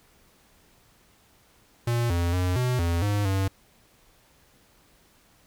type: tone with pitch steps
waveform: square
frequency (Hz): 118.7 / 86.1 / 90.5 / 125.4 / 85.1 / 102.7 / 96.5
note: A#2 / F2 / F#2 / B2 / F2 / G#2 / G2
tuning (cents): +32 / -24 / -38 / +27 / -44 / -19 / -27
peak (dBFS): -23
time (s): 1.87-3.48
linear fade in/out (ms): 5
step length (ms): 230
effects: pink hiss -60 dBFS RMS until 5.46 s